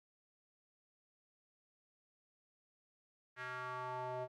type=tone with band-pass filter sweep; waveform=square; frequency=126.7 Hz; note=B2; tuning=45 cents sharp; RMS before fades=-43 dBFS; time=3.36-4.28 s; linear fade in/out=50 ms; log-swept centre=1700 to 650 Hz; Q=3; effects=none